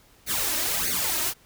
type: noise with flanger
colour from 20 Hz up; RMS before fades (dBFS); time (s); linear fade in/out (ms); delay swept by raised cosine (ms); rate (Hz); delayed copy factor
white; -26; 0.26-1.34; 50; 0.46 to 3.26; 1.6; +0.85
effects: pink hiss -57 dBFS RMS until 1.45 s